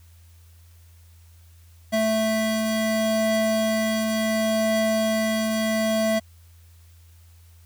square tone pair together, 220 / 659.3 Hz, A3 / E5, 0 / 0 cents, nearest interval octave + perfect fifth, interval 1900 cents, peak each -24 dBFS, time 1.92-6.2 s, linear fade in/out 20 ms, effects added 84 Hz sine -48 dBFS peak until 7.65 s + white hiss -60 dBFS RMS until 7.65 s

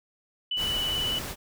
sine tone with vibrato, 2971 Hz, F#7, 6 cents sharp, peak -26 dBFS, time 0.51-1.19 s, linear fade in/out 5 ms, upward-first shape sine, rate 18 Hz, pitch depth 15 cents each way
pink noise, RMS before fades -35 dBFS, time 0.56-1.36 s, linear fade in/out 50 ms
effects none

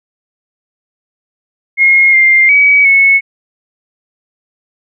sine tone with pitch steps, 2150 / 2104 / 2272 / 2200 Hz, C7 / C7 / C#7 / C#7, +47 / +9 / +42 / -14 cents, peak -4 dBFS, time 1.77-3.21 s, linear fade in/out 50 ms, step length 360 ms, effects none

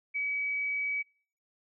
sine tone, 2277 Hz, C#7, 46 cents sharp, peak -29 dBFS, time 0.14-1.03 s, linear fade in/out 20 ms, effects noise-tail reverb RT60 0.5 s tail -26 dB re dry

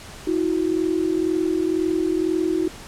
sine tone pair together, 322.3 / 364.3 Hz, E4 / F#4, -39 / -27 cents, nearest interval major second, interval 212 cents, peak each -21 / -22 dBFS, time 0.27-2.68 s, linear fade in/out 5 ms, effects pink hiss -40 dBFS RMS until 2.87 s + low-pass 10000 Hz 12 dB/octave

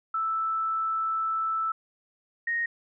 sine tone pair in turn, 1318.5 / 1864.6 Hz, E6 / A#6, 0 / 0 cents, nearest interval tritone, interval 600 cents, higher second, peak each -25 dBFS, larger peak neither, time 0.14-1.72 / 2.47-2.66 s, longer first, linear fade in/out 5 ms, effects none

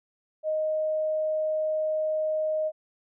sine tone, 622.3 Hz, D#5, in tune, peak -24 dBFS, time 0.43-2.72 s, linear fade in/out 50 ms, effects none

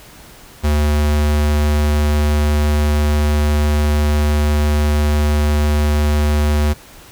square tone, 74.5 Hz, D2, 25 cents sharp, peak -13 dBFS, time 0.63-6.74 s, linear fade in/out 20 ms, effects pink hiss -41 dBFS RMS until 7.11 s

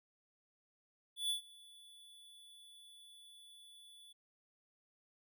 square tone with ADSR envelope, 3452 Hz, A7, 34 cents flat, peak -33 dBFS, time 1.16-4.13 s, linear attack 140 ms, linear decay 110 ms, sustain -24 dB, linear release 11 ms, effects none

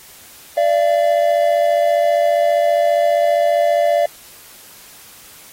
triangle tone pair together, 586 / 681 Hz, D5 / F5, -4 / -44 cents, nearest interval minor third, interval 260 cents, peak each -13 dBFS, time 0.57-4.06 s, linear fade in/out 5 ms, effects white hiss -42 dBFS RMS until 5.52 s + AAC 48 kbps

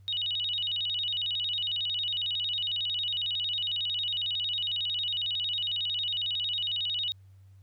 sine tone with vibrato, 3322 Hz, G#7, in tune, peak -28 dBFS, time 0.08-7.12 s, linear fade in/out 0 ms, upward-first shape square, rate 11 Hz, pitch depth 210 cents each way, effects added 96 Hz sine -51 dBFS peak until 7.62 s + pink hiss -73 dBFS RMS until 7.62 s

